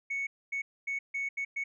sine tone bursts at uneven times, 2217 Hz, C#7, in tune, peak -29 dBFS, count 6, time 0.1-0.27 / 0.52-0.62 / 0.87-0.99 / 1.14-1.29 / 1.37-1.45 / 1.56-1.64 s, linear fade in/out 10 ms, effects tanh soft clip ceiling -28 dBFS

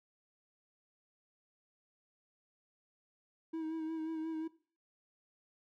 triangle tone with vibrato, 320 Hz, D#4, 49 cents sharp, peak -34 dBFS, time 3.53-4.48 s, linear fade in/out 10 ms, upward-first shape sine, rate 5.6 Hz, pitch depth 30 cents each way, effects noise-tail reverb RT60 0.4 s tail -17 dB re dry

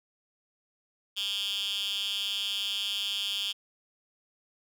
10% pulse tone with high-pass filter, 200.3 Hz, G3, 38 cents sharp, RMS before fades -32 dBFS, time 1.16-3.53 s, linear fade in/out 20 ms, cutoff 3300 Hz, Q 7.7, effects none

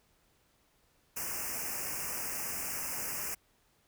white band-stop noise, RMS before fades -37 dBFS, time 1.16-3.35 s, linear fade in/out 10 ms, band 2800 to 5000 Hz, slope 96 dB/octave, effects pink hiss -70 dBFS RMS until 3.87 s

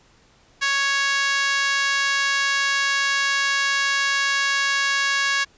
5% pulse tone with high-pass filter, 554.4 Hz, C#5, in tune, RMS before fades -21 dBFS, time 0.61-5.45 s, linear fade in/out 20 ms, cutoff 1400 Hz, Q 6.4, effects pink hiss -56 dBFS RMS until 5.57 s + resampled to 16000 Hz

